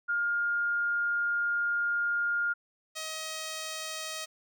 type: tone pair in turn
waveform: sine / 5% pulse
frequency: 1413 / 632.2 Hz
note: F6 / D#5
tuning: +20 / +27 cents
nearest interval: octave + major second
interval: 1393 cents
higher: first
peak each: -26 / -24 dBFS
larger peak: second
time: 0.08-2.54 / 2.95-4.26 s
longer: first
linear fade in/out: 20 ms
effects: none